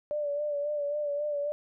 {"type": "tone with vibrato", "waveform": "sine", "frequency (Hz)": 585, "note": "D5", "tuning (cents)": -7, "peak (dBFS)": -28, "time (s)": [0.11, 1.52], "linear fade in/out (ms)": 0, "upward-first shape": "sine", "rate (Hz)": 3.7, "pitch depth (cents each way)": 40, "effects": []}